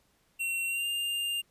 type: tone with pitch glide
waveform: square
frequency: 2729 to 2802 Hz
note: F7 to F7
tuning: -41 to +5 cents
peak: -30 dBFS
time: 0.39-1.42 s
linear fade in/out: 20 ms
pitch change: +46 cents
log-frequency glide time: 0.67-0.87 s
effects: pink hiss -69 dBFS RMS until 1.5 s + resampled to 32000 Hz